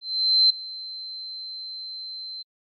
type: tone with ADSR envelope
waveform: sine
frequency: 4095 Hz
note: C8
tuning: 38 cents flat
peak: -13 dBFS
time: 0.01-2.43 s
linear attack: 490 ms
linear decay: 6 ms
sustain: -20 dB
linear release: 16 ms
effects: AAC 48 kbps